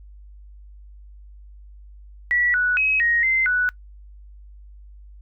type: tone with pitch steps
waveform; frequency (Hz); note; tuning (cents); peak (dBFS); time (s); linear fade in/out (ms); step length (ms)
sine; 1944 / 1475 / 2551 / 1877 / 2074 / 1480; B6 / F#6 / D#7 / A#6 / C7 / F#6; -28 / -6 / +43 / +11 / -16 / 0; -17; 2.31-3.69; 0; 230
effects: noise-tail reverb RT60 0.1 s tail -22 dB re dry + added 50 Hz sine -41 dBFS peak until 5.21 s